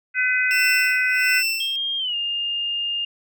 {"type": "harmonic tone", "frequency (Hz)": 504, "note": "B4", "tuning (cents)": 35, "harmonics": [3, 4, 5], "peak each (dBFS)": [-21, -22, -23], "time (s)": [0.14, 1.43], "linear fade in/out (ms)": 50}
{"type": "tone with tremolo", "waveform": "25% pulse", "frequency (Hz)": 2680, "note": "E7", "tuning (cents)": 28, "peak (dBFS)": -15, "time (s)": [0.51, 1.76], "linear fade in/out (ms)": 0, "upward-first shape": "sine", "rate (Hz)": 1.4, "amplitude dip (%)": 90}
{"type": "tone with pitch glide", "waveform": "sine", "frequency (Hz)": [3219, 2819], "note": ["G7", "F7"], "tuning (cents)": [45, 16], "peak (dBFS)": -22, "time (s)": [1.6, 3.05], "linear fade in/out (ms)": 5, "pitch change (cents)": -229, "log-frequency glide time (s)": [1.98, 2.15]}
{"effects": []}